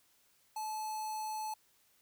square tone with notch filter, 864 Hz, A5, 32 cents flat, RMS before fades -39 dBFS, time 0.56-1.54 s, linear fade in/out 5 ms, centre 2200 Hz, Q 0.77, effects white hiss -70 dBFS RMS until 2.01 s

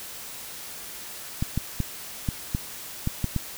clicks, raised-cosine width 5 ms, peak -12 dBFS, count 8, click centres 1.425 / 1.576 / 1.803 / 2.288 / 2.549 / 3.074 / 3.243 / 3.363 s, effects white hiss -39 dBFS RMS until 3.57 s

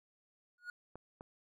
triangle tone with exponential growth, 1446 Hz, F#6, 40 cents flat, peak -36 dBFS, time 0.58-0.7 s, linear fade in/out 2 ms, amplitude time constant 26 ms
clicks, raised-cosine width 1 ms, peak -34 dBFS, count 2, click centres 0.956 / 1.209 s
effects none

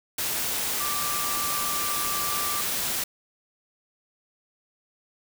sine tone in noise, 1174.7 Hz, D6, in tune, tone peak -31 dBFS, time 0.8-2.61 s, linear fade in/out 5 ms, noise white, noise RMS -28 dBFS, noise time 0.18-3.04 s, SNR -6 dB, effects none

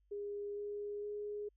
sine tone with pitch steps, 408.4 / 411.7 / 415.1 Hz, G#4 / G#4 / G#4, -29 / -15 / -1 cents, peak -39 dBFS, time 0.11-1.49 s, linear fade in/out 10 ms, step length 460 ms, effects added 50 Hz sine -70 dBFS peak until 1.56 s

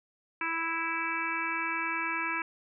harmonic tone, 329.6 Hz, E4, in tune, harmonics 1 / 3 / 4 / 5 / 6 / 7 / 8, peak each -41 / -36 / -37 / -36 / -44 / -34 / -39 dBFS, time 0.41-2.42 s, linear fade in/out 2 ms, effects none

